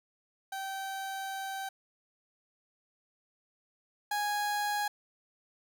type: tone pair in turn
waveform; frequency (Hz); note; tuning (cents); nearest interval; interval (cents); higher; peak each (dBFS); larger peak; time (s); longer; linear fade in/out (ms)
30% pulse; 775 / 828; G5 / G#5; -20 / -5; minor second; 115; second; -33 / -27; second; 0.52-1.69 / 4.11-4.88; first; 5
effects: none